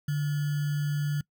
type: tone with sample-and-hold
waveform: sine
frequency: 146.83 Hz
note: D3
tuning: in tune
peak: -25 dBFS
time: 0.08-1.21 s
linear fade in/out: 5 ms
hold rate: 1575 Hz
effects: noise-tail reverb RT60 0.1 s tail -23 dB re dry